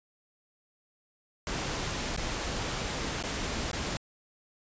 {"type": "noise with dropouts", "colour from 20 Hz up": "pink", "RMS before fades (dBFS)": -33, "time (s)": [1.47, 3.97], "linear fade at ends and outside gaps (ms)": 1, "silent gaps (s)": [[2.164, 2.175], [3.227, 3.237], [3.715, 3.731]], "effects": ["resampled to 16000 Hz"]}